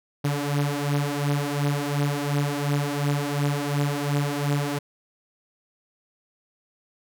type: beating tone pair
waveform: sawtooth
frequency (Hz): 142.9 / 145.7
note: D3 / D3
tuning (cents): -47 / -13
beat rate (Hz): 2.8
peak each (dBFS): -21 / -23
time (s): 0.24-4.79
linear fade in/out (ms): 10
effects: none